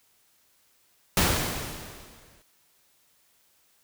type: noise with exponential decay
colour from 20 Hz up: pink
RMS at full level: -20 dBFS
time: 1.17-2.42 s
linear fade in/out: 1 ms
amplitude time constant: 270 ms
effects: white hiss -65 dBFS RMS until 3.83 s